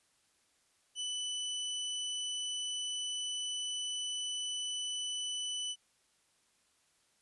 sawtooth tone, 2988 Hz, F#7, 16 cents sharp, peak -32 dBFS, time 0.95-5.76 s, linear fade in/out 50 ms, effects white hiss -72 dBFS RMS until 7.21 s + resampled to 24000 Hz

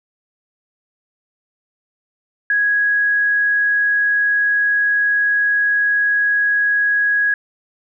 sine tone, 1661.2 Hz, G#6, in tune, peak -13 dBFS, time 2.5-7.34 s, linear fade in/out 2 ms, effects none

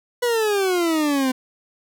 40% pulse exponential sweep, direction down, 493.9 to 253.8 Hz, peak -17 dBFS, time 0.22-1.32 s, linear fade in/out 10 ms, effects none

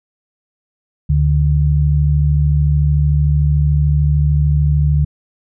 sine tone pair together, 73.42 / 146.84 Hz, D2 / D3, 0 / 0 cents, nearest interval octave, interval 1200 cents, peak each -13 dBFS, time 1.09-5.05 s, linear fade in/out 10 ms, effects none

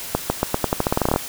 accelerating click train, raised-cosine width 1 ms, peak -3 dBFS, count 16, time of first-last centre 0.15-1.161 s, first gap 150 ms, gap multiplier 0.87, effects white hiss -32 dBFS RMS until 1.28 s

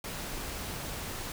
pink noise, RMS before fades -38 dBFS, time 0.04-1.32 s, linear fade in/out 2 ms, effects none

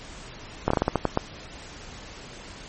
slowing click train, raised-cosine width 1 ms, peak -6 dBFS, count 9, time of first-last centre 0.68-1.174 s, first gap 24 ms, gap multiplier 1.26, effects pink hiss -42 dBFS RMS until 2.68 s + MP3 32 kbps

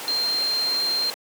sine tone in noise, 4176 Hz, C8, 4 cents flat, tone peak -21 dBFS, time 0.08-1.1 s, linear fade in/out 0 ms, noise pink, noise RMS -32 dBFS, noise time 0-1.14 s, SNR +8 dB, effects high-pass 400 Hz 12 dB/octave

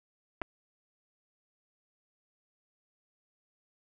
clicks, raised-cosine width 0.5 ms, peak -20 dBFS, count 2, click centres 0.416 / 0.419 s, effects none

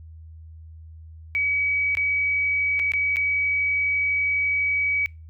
sine tone with dropouts, 2273 Hz, C#7, 43 cents sharp, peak -20 dBFS, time 1.35-5.06 s, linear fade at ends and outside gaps 0 ms, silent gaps 1.951-1.971 / 2.793-2.797 / 2.919-2.936 / 3.16-3.168 s, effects noise-tail reverb RT60 0.3 s tail -26 dB re dry + added 80 Hz sine -40 dBFS peak until 5.29 s

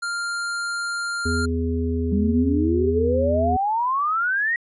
square tone, 1396.9 Hz, F6, in tune, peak -25 dBFS, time 0.02-1.46 s, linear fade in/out 10 ms
harmonic tone, 82.8 Hz, E2, 8 cents sharp, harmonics 1 / 3 / 5, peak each -23 / -25 / -28 dBFS, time 1.25-3.57 s, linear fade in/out 10 ms
sine exponential sweep, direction up, 192.5 to 1924 Hz, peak -19 dBFS, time 2.12-4.56 s, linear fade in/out 2 ms
effects resampled to 24000 Hz

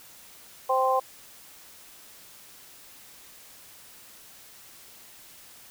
harmonic tone, 261 Hz, C4, 4 cents flat, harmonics 2 / 3 / 4, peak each -25 / -25 / -25 dBFS, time 0.69-1 s, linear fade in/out 10 ms, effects white hiss -50 dBFS RMS until 5.7 s

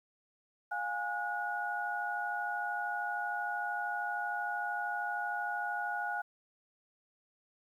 sine tone cluster, 709 / 822 / 1453 Hz, F5 / G#5 / F#6, +26 / -18 / -32 cents, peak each -40 / -37 / -36 dBFS, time 0.71-6.22 s, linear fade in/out 10 ms, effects 11-bit

